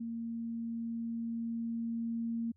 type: tone with level ramp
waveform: sine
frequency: 230.4 Hz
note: A#3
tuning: 20 cents flat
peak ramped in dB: -36 to -32 dBFS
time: 0-2.52 s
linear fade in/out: 10 ms
effects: added 87 Hz sine -65 dBFS peak until 2.56 s